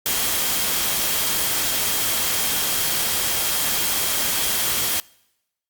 sine tone in noise, 3231 Hz, G#7, 48 cents flat, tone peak -33 dBFS, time 0.06-5 s, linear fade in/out 0 ms, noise white, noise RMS -22 dBFS, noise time 0.06-5 s, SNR -14 dB, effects noise-tail reverb RT60 0.9 s tail -25 dB re dry + Opus 48 kbps

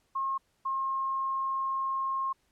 sine tone pair in turn, 1077 / 1071.5 Hz, C6 / C6, +50 / +41 cents, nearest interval unison, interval 9 cents, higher first, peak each -28 dBFS, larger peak neither, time 0.15-0.38 / 0.65-2.33 s, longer second, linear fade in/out 10 ms, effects pink hiss -72 dBFS RMS until 2.51 s + low-pass 12000 Hz 12 dB/octave

